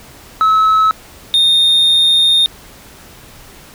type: tone pair in turn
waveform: sine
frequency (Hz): 1294 / 3667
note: E6 / A#7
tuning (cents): -32 / -29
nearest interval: octave + tritone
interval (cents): 1803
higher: second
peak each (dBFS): -5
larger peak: neither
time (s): 0.41-0.91 / 1.34-2.46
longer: second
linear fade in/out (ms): 0
effects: tanh soft clip ceiling -7 dBFS + pink hiss -39 dBFS RMS until 3.74 s